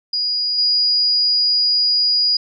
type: tone with level steps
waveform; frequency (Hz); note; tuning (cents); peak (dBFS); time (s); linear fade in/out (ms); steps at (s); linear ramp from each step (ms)
sine; 4892; D#8; -30; -17 / -13; 0.13-2.37; 5; 0.58; 5
effects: none